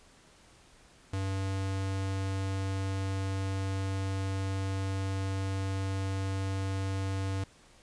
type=tone; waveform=square; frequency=96.5 Hz; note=G2; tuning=27 cents flat; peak=-31 dBFS; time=1.13-7.44 s; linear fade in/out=5 ms; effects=pink hiss -59 dBFS RMS until 7.82 s + resampled to 22050 Hz